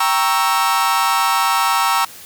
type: chord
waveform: 40% pulse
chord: G diminished seventh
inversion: none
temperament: equal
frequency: 784 / 932.3 / 1108.7 / 1318.5 Hz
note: G5 / Bb5 / Db6 / Fb6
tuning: 0 / 0 / 0 / 0 cents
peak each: -21 / -18 / -20 / -18 dBFS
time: 0-2.05 s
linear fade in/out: 5 ms
effects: white hiss -38 dBFS RMS until 2.25 s